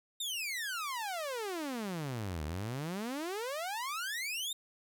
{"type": "exponential two-way sweep", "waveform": "sawtooth", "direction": "down then up", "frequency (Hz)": [3747, 72.8, 3747], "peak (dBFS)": -32, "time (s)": [0.2, 4.53], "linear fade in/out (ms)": 5, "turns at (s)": 2.44, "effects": []}